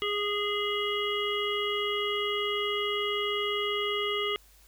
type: harmonic tone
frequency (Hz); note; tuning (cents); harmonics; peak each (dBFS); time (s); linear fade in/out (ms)
412.7; G#4; -11; 1 / 3 / 5 / 7 / 8; -31 / -34 / -35 / -33 / -37; 0.02-4.36; 0
effects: added 50 Hz sine -58 dBFS peak until 4.67 s + white hiss -60 dBFS RMS until 4.67 s